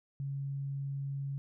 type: tone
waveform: sine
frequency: 138.59 Hz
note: C#3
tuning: in tune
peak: -34 dBFS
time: 0.2-1.38 s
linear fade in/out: 0 ms
effects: none